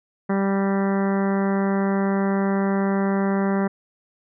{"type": "harmonic tone with a mistuned harmonic", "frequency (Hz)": 196, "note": "G3", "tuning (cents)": 0, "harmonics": [1, 2, 3, 4, 5, 6, 7, 8, 9, 10], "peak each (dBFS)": [-20, -26, -30, -32, -34, -36, -37, -38, -39, -40], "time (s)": [0.29, 3.68], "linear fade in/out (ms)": 10, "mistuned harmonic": 9, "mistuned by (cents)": 22, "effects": []}